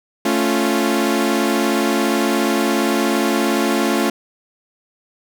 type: chord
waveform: sawtooth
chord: A augmented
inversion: none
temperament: equal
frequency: 220 / 277.2 / 349.2 Hz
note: A3 / C#4 / E#4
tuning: 0 / 0 / 0 cents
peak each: -16 dBFS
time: 0.25-4.1 s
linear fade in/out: 5 ms
effects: none